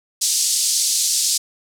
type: band-pass noise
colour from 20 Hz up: pink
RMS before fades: -19 dBFS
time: 0.21-1.38 s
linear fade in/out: 10 ms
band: 4600 to 9900 Hz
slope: 24 dB/octave
effects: none